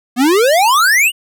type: exponential sweep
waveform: square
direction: up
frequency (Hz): 233.1 to 2993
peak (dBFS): -9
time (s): 0.16-1.12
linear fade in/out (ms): 50
effects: none